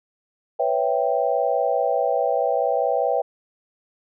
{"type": "chord", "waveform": "sine", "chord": "C# half-diminished seventh", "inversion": "third", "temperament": "equal", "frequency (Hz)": [493.9, 554.4, 659.3, 784], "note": ["B4", "C#5", "E5", "G5"], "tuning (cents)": [0, 0, 0, 0], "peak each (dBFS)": -24, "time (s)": [0.59, 3.22], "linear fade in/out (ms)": 10, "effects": []}